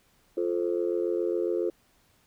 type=chord; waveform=sine; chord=F major; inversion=none; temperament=just; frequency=349.2 / 436.5 / 523.8 Hz; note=F4 / A4 / C5; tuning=0 / -14 / +2 cents; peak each=-27 / -29 / -32 dBFS; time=0.37-1.7 s; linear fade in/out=5 ms; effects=tanh soft clip ceiling -16 dBFS + pink hiss -65 dBFS RMS until 2.26 s